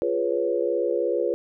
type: chord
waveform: sine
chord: C# dominant seventh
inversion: first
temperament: equal with one note detuned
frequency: 349.2 / 415.3 / 491.6 / 554.4 Hz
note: E#4 / G#4 / B4 / C#5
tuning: 0 / 0 / -8 / 0 cents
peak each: -27 / -28 / -25 / -28 dBFS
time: 0.02-1.34 s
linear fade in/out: 0 ms
effects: none